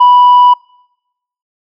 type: tone with tanh clipping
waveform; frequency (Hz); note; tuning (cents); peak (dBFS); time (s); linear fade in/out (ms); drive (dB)
sine; 985; B5; -5; -3; 0-0.54; 10; 1
effects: noise-tail reverb RT60 0.9 s tail -26 dB re dry